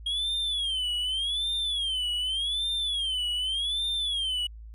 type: tone with vibrato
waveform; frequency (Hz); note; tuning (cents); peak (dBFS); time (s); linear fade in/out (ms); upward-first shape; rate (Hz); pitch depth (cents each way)
triangle; 3250; G#7; -38; -25; 0.06-4.47; 5; sine; 0.85; 180
effects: added 55 Hz sine -41 dBFS peak until 4.74 s + resampled to 32000 Hz